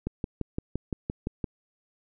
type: click train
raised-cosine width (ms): 3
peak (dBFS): -16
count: 9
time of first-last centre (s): 0.07-1.442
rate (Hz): 5.83
effects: none